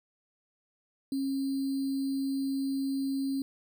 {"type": "tone with sample-and-hold", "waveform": "sine", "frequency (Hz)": 271.7, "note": "C#4", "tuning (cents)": -35, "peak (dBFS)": -28, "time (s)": [1.12, 3.42], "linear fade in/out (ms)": 2, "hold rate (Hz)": 4410, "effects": []}